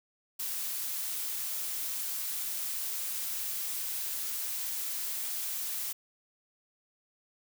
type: noise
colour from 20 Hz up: blue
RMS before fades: -35 dBFS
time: 0.39-5.93 s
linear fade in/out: 10 ms
effects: none